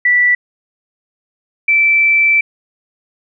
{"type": "tone pair in turn", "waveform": "sine", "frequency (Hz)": [1964, 2328], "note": ["B6", "D7"], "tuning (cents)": [-10, -16], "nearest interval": "minor third", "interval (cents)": 294, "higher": "second", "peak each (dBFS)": -8, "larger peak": "neither", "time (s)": [[0.05, 0.35], [1.68, 2.41]], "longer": "second", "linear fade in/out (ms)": 5, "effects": []}